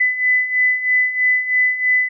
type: beating tone pair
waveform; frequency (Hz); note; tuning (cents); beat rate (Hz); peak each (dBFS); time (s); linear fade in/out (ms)
sine; 2002 / 2005.1; B6 / B6; +23 / +26; 3.1; -20 / -15; 0-2.09; 10
effects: none